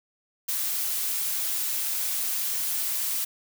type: noise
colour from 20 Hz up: blue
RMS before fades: -28 dBFS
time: 0.48-3.25 s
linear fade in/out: 10 ms
effects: none